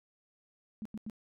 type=tone bursts; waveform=sine; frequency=215.7 Hz; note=A3; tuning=34 cents flat; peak=-37 dBFS; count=3; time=0.82-1.098 s; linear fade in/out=0 ms; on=34 ms; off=88 ms; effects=none